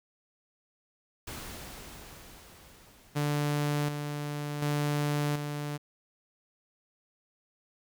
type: noise with exponential decay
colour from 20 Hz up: pink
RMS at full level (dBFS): -40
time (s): 1.27-5.23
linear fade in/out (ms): 5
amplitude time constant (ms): 860
type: tone with tremolo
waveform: sawtooth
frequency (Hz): 146.8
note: D3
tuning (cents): 0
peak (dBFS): -23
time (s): 3.15-5.78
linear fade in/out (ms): 20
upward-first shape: square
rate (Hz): 0.68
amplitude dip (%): 50
effects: none